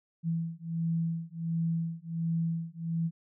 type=beating tone pair; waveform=sine; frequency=164.81 / 166.21 Hz; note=E3 / E3; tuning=0 / +15 cents; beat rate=1.4 Hz; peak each=-32 / -32 dBFS; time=0.23-3.11 s; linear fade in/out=50 ms; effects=none